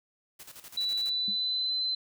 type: noise with tremolo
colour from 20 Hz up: white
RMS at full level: -46 dBFS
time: 0.39-1.1 s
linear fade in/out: 10 ms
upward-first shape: square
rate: 12 Hz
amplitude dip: 70%
type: tone with pitch glide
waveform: sine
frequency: 3951 to 4057 Hz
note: B7 to B7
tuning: 0 to +46 cents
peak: -27 dBFS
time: 0.77-1.95 s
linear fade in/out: 5 ms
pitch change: +46 cents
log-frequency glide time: 0.93-1.81 s
type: tone with exponential decay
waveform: sine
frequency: 201.4 Hz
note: G3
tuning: 47 cents sharp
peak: -35 dBFS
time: 1.28-1.4 s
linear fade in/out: 2 ms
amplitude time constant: 24 ms
effects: none